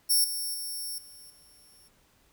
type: tone with level steps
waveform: 5% pulse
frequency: 5460 Hz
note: F8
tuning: 40 cents flat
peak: -15 / -25 / -28 / -42 / -50 dBFS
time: 0.09-1.89 s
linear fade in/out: 20 ms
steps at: 0.24 / 0.54 / 0.98 / 1.3 s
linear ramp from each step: 2 ms
effects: pink hiss -65 dBFS RMS until 2.32 s